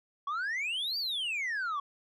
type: exponential two-way sweep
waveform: sine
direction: up then down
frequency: 1100 to 4760 to 1100 Hz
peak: -28 dBFS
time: 0.27-1.8 s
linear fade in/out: 5 ms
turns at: 0.98 s
effects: tanh soft clip ceiling -30 dBFS